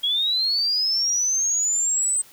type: linear sweep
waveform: sine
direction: up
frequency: 3276 to 8200 Hz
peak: -19 dBFS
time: 0.03-2.22 s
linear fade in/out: 10 ms
effects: white hiss -50 dBFS RMS until 2.32 s